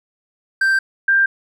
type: tone pair in turn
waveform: triangle / sine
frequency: 1568 / 1586.2 Hz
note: G6 / G6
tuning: 0 / +20 cents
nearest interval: unison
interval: 20 cents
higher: second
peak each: -11 dBFS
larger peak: neither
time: 0.61-0.79 / 1.08-1.26 s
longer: neither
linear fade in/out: 5 ms
effects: none